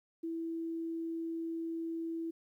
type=tone; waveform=sine; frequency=329.6 Hz; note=E4; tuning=in tune; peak=-35 dBFS; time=0.23-2.31 s; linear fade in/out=10 ms; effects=12-bit